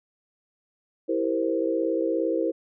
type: chord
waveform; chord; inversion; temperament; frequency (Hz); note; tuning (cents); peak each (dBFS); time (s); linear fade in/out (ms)
sine; C dominant seventh; first; equal; 329.6 / 392 / 466.2 / 523.3; E4 / G4 / Bb4 / C5; 0 / 0 / 0 / 0; -26 / -31 / -28 / -28; 1.08-2.52; 20
effects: none